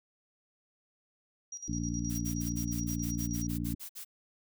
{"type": "tone with tremolo", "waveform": "sine", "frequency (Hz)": 5740, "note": "F8", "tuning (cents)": 47, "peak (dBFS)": -38, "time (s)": [1.52, 3.47], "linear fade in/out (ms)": 5, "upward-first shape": "square", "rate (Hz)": 9.5, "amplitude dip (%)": 75}
{"type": "harmonic tone", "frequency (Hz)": 58.27, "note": "A#1", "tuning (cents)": 0, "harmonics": [1, 2, 3, 4, 5], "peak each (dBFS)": [-38, -38, -38, -38, -38], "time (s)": [1.68, 3.75], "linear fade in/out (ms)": 5}
{"type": "noise bursts", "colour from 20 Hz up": "blue", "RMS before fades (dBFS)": -43, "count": 13, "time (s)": [2.09, 4.049], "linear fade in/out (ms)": 20, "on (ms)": 99, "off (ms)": 56}
{"effects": []}